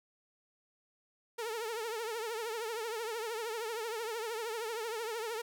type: tone with vibrato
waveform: sawtooth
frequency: 451.2 Hz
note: A4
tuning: 44 cents sharp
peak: -32 dBFS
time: 1.38-5.42 s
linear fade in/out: 10 ms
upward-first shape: triangle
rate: 13 Hz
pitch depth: 120 cents each way
effects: none